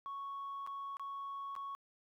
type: tone with dropouts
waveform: sine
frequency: 1108.7 Hz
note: C#6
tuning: in tune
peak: -39 dBFS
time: 0.06-1.75 s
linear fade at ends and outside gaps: 0 ms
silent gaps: 0.665-0.673 / 0.969-0.996 / 1.553-1.563 s
effects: tanh soft clip ceiling -38 dBFS + 13-bit